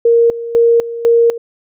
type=tone with tremolo; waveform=sine; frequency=466.2 Hz; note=A#4; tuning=in tune; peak=-6 dBFS; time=0.05-1.38 s; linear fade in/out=5 ms; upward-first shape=square; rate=2 Hz; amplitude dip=80%; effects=none